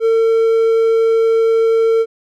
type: tone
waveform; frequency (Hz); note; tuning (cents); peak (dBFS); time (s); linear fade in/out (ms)
triangle; 452.1; A4; +47; -8; 0-2.06; 50
effects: none